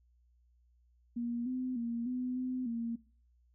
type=tone with pitch steps; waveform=sine; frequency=237.4 / 255.2 / 234 / 251.4 / 254.8 / 231.9 Hz; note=A#3 / C4 / A#3 / B3 / C4 / A#3; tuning=+32 / -43 / +7 / +31 / -46 / -9 cents; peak=-33 dBFS; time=1.16-2.96 s; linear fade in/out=10 ms; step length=300 ms; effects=noise-tail reverb RT60 0.4 s tail -20 dB re dry + added 60 Hz sine -65 dBFS peak until 3.54 s